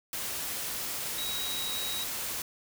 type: tone in noise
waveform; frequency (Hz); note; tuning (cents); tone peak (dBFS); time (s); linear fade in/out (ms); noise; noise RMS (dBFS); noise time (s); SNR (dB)
sine; 3830; A#7; +46; -34; 1.18-2.04; 2; white; -35; 0.13-2.42; -2
effects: none